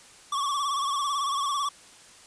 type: tone with vibrato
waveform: square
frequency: 1126 Hz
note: C#6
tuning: 27 cents sharp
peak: -26 dBFS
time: 0.32-1.69 s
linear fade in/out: 5 ms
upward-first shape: sine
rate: 18 Hz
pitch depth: 71 cents each way
effects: white hiss -51 dBFS RMS until 2.26 s + resampled to 22050 Hz